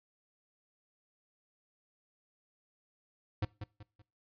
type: tone with echo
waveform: square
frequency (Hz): 103.83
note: G#2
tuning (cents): 0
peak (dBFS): -30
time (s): 3.42-3.45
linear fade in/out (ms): 5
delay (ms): 190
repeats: 3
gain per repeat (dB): -9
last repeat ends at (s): 4.02
effects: noise-tail reverb RT60 0.3 s tail -22 dB re dry + resampled to 11025 Hz